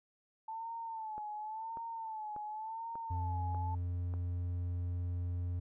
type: tone with vibrato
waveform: sine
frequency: 880 Hz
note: A5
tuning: in tune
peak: -39 dBFS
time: 0.48-3.75 s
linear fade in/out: 5 ms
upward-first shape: sine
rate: 0.92 Hz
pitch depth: 77 cents each way
type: click train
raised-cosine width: 1 ms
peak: -35 dBFS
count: 6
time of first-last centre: 1.18-4.139 s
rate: 1.69 Hz
type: tone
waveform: triangle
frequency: 88.2 Hz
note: F2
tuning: 18 cents sharp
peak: -32 dBFS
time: 3.1-5.6 s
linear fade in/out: 10 ms
effects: none